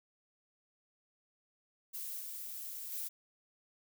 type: noise with level steps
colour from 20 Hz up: violet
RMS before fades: -42 / -44 / -40 dBFS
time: 1.93-3.09 s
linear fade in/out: 20 ms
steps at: 2.19 / 2.91 s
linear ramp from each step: 20 ms
effects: none